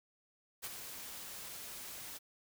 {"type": "noise with ADSR envelope", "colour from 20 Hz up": "white", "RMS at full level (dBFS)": -40, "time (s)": [0.62, 2.19], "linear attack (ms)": 30, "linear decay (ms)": 32, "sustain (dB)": -7, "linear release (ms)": 24, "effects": []}